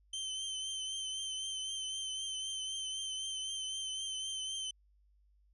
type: tone with vibrato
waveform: sawtooth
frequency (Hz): 3096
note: G7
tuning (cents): -22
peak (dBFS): -34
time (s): 0.13-4.71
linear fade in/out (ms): 5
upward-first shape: triangle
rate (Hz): 3.9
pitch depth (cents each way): 37
effects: added 50 Hz sine -65 dBFS peak until 5.53 s + resampled to 24000 Hz